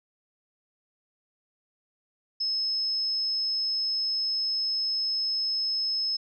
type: tone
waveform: sine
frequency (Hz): 5190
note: E8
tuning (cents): -28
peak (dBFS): -25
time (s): 2.4-6.17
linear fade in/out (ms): 10
effects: none